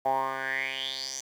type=tone with band-pass filter sweep; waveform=10% pulse; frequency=133.4 Hz; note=C3; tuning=34 cents sharp; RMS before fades=-31 dBFS; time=0.05-1.21 s; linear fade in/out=10 ms; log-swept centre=740 to 6500 Hz; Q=6.4; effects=9-bit